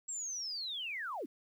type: linear sweep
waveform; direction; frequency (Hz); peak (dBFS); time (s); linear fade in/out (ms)
sine; down; 7680 to 220; -37; 0.08-1.26; 10
effects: 11-bit